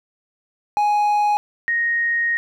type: tone pair in turn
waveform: triangle / sine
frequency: 832 / 1867.8 Hz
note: G#5 / A#6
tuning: +3 / +3 cents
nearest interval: octave + major second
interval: 1400 cents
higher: second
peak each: -13 / -17 dBFS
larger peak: first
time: 0.77-1.37 / 1.68-2.37 s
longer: second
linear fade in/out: 0 ms
effects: none